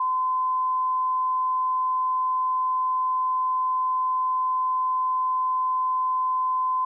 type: tone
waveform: sine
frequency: 1025 Hz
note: C6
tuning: 36 cents flat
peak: -21 dBFS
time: 0-6.85 s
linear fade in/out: 5 ms
effects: none